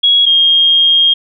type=tone pair in turn; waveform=sine; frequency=3322 / 3235 Hz; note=G#7 / G#7; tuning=0 / -46 cents; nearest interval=unison; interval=46 cents; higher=first; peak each=-6 dBFS; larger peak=neither; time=0.03-0.26 / 0.26-1.14 s; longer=second; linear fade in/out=10 ms; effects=none